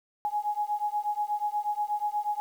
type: beating tone pair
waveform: sine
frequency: 830.6 / 838.9 Hz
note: G#5 / G#5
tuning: 0 / +17 cents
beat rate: 8.3 Hz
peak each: -30 / -30 dBFS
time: 0.25-2.4 s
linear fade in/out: 0 ms
effects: 9-bit